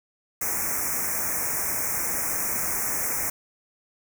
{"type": "band-stop noise", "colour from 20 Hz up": "white", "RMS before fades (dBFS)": -27, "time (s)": [0.41, 3.3], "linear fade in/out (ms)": 5, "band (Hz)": [2400, 5500], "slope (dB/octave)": 96, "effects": []}